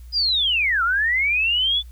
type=linear two-way sweep; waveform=sine; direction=down then up; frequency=5000 to 1318.5 to 3502 Hz; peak=-17 dBFS; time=0.12-1.83 s; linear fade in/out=50 ms; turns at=0.83 s; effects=added 60 Hz sine -37 dBFS peak until 1.91 s + white hiss -58 dBFS RMS until 1.91 s